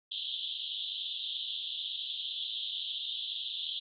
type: band-pass noise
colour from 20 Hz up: pink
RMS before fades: -38 dBFS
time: 0.11-3.8 s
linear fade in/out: 10 ms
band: 3100 to 3800 Hz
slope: 96 dB/octave
effects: none